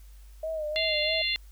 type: tone with vibrato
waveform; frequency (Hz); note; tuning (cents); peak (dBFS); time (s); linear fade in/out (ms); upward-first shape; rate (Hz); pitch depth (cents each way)
sine; 622.3; D#5; 0; -29; 0.43-1.22; 5; sine; 3.1; 62
type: harmonic tone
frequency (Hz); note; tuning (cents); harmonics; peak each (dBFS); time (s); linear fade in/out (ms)
695; F5; -9; 3 / 4 / 5 / 6; -31 / -31 / -31 / -31; 0.76-1.36; 0
effects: added 50 Hz sine -46 dBFS peak until 1.51 s + white hiss -62 dBFS RMS until 1.51 s